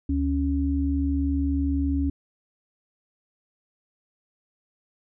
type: tone pair together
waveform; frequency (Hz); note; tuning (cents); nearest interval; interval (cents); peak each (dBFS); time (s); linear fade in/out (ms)
sine; 73.8 / 277.2; D2 / C#4; +9 / 0; octave + major seventh; 2291; -24; 0.09-2.1; 5
effects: none